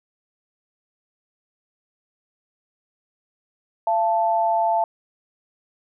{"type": "tone pair together", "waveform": "sine", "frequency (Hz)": [681.6, 880], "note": ["F5", "A5"], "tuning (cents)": [-42, 0], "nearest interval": "major third", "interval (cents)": 442, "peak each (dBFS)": -20, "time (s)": [3.87, 4.84], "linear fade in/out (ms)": 2, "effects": []}